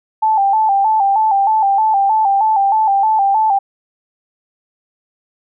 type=tone with vibrato; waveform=sine; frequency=830.6 Hz; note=G#5; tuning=in tune; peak=-10 dBFS; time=0.22-3.59 s; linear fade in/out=10 ms; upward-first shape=square; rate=3.2 Hz; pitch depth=87 cents each way; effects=none